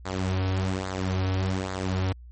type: tone with flanger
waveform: sawtooth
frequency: 94 Hz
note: F#2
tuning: 28 cents sharp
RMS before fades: -27 dBFS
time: 0.05-2.13 s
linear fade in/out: 10 ms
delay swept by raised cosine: 0.34 to 5.04 ms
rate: 1.2 Hz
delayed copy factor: -0.65
effects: added 60 Hz sine -42 dBFS peak until 2.31 s + MP3 32 kbps